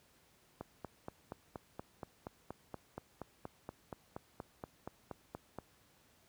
click train, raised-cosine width 1 ms, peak -28 dBFS, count 22, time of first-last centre 0.61-5.586 s, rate 4.22 Hz, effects pink hiss -68 dBFS RMS until 6.28 s + high-pass 60 Hz 12 dB/octave

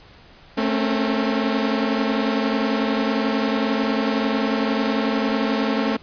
sawtooth tone cluster, 219.3 / 266.4 / 277.5 / 460.4 Hz, A3 / C4 / C#4 / A#4, -6 / +31 / +2 / -22 cents, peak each -18 / -20 / -24 / -27 dBFS, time 0.57-5.97 s, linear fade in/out 10 ms, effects pink hiss -48 dBFS RMS until 6.02 s + resampled to 11025 Hz

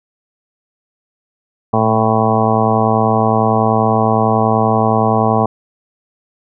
harmonic tone with a mistuned harmonic, 110.6 Hz, A2, 9 cents sharp, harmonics 1 / 2 / 3 / 4 / 5 / 6 / 7 / 8 / 9 / 10, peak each -18 / -17 / -26 / -19 / -23 / -19 / -17 / -26 / -20 / -22 dBFS, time 1.73-5.46 s, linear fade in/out 5 ms, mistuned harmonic 1, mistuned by +39 cents, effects none

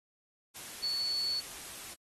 sine tone in noise, 4435 Hz, C#8, in tune, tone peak -30 dBFS, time 0.82-1.41 s, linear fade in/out 20 ms, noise white, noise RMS -45 dBFS, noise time 0.54-1.95 s, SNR +12 dB, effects AAC 32 kbps

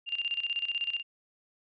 sine tone with tremolo, 2794 Hz, F7, in tune, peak -27 dBFS, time 0.06-1.03 s, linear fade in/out 50 ms, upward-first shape square, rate 16 Hz, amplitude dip 75%, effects resampled to 11025 Hz

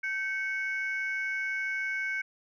sine tone pair together, 1552.1 / 2217 Hz, G6 / C#7, -18 / 0 cents, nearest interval tritone, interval 618 cents, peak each -31 / -31 dBFS, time 0.03-2.22 s, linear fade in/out 10 ms, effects tanh soft clip ceiling -24 dBFS

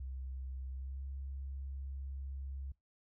sine tone with pitch glide, 65.41 to 67.76 Hz, C2 to C#2, 0 to -39 cents, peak -40 dBFS, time 0-2.72 s, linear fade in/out 5 ms, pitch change +61 cents, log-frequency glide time 0.72-1.04 s, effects noise-tail reverb RT60 0.2 s tail -24 dB re dry

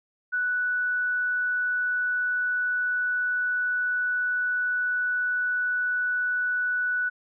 sine tone, 1481 Hz, F#6, 1 cent sharp, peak -23 dBFS, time 0.32-7.1 s, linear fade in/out 20 ms, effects none

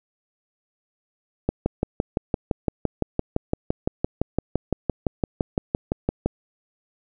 click train, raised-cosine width 2 ms, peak -7 dBFS, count 29, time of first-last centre 1.49-6.26 s, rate 5.87 Hz, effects none

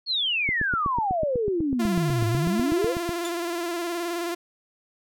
sine exponential two-way sweep, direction down then up, 4435 to 105.5 to 557 Hz, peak -22 dBFS, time 0.06-2.95 s, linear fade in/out 50 ms, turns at 2.27 s
click train, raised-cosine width 3 ms, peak -17 dBFS, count 22, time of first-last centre 0.49-3.092 s, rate 8.07 Hz
sawtooth tone with vibrato, 343.5 Hz, F4, 29 cents flat, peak -23 dBFS, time 1.79-4.35 s, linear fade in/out 10 ms, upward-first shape square, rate 19 Hz, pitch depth 35 cents each way
20% pulse tone with exponential decay, 3520 Hz, A7, in tune, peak -24 dBFS, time 3.25-3.35 s, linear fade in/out 0 ms, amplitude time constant 20 ms
effects none

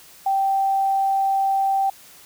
sine tone, 780 Hz, G5, 9 cents flat, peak -17 dBFS, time 0.26-1.9 s, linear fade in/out 5 ms, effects white hiss -47 dBFS RMS until 2.25 s

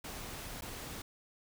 pink noise with dropouts, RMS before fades -44 dBFS, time 0.04-1.02 s, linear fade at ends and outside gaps 5 ms, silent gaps 0.61-0.62 s, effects none

